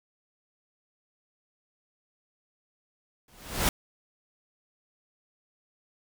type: noise with exponential growth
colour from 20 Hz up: pink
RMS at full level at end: -21 dBFS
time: 3.28-3.69 s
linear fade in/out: 2 ms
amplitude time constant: 87 ms
effects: none